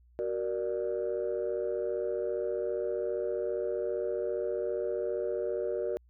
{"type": "tone cluster", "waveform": "sine", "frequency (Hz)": [373.5, 468.5, 591], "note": ["F#4", "A#4", "D5"], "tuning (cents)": [16, 9, 11], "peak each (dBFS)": [-33, -32, -34], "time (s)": [0.19, 5.97], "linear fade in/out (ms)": 0, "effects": ["tanh soft clip ceiling -23 dBFS", "added 60 Hz sine -58 dBFS peak until 6.09 s"]}